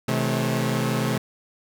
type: tone cluster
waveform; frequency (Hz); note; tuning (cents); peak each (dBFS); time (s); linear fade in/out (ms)
sawtooth; 129.3 / 160.2 / 215.3 / 543; C3 / E3 / A3 / C#5; -20 / -49 / -37 / -36; -21 / -25 / -22 / -30; 0.08-1.18; 5
effects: none